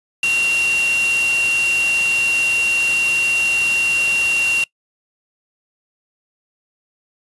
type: tone in noise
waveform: sine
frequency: 2755 Hz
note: F7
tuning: 24 cents flat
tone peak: -14 dBFS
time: 0.23-4.64 s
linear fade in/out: 2 ms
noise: white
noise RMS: -26 dBFS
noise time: 0.23-4.64 s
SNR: +9 dB
effects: noise-tail reverb RT60 0.1 s tail -24 dB re dry + resampled to 24000 Hz